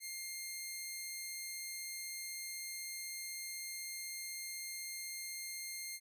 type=tone; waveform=10% pulse; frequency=2116 Hz; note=C7; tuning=19 cents sharp; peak=-33 dBFS; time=0-6 s; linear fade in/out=50 ms; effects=none